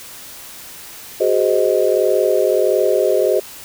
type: chord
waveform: sine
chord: Ab dominant seventh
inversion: third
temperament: just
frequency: 373.8 / 415.3 / 519.1 / 623 Hz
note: Gb4 / Ab4 / C5 / Eb5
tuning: +18 / 0 / -14 / +2 cents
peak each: -18 dBFS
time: 1.2-3.4 s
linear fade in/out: 10 ms
effects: white hiss -36 dBFS RMS until 3.64 s